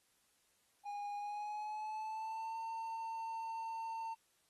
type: tone with pitch glide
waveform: triangle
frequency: 819 to 903.5 Hz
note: G#5 to A5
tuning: -24 to +46 cents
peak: -38 dBFS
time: 0.85-4.15 s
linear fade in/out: 20 ms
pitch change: +170 cents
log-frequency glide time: 1.16-2.57 s
effects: white hiss -75 dBFS RMS until 4.49 s + AAC 32 kbps